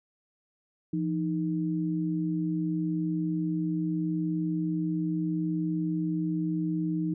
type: tone pair together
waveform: sine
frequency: 170.32 / 311.1 Hz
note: F3 / D#4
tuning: -43 / 0 cents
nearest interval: minor seventh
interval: 1043 cents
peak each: -29 / -29 dBFS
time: 0.93-7.14 s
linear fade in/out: 5 ms
effects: none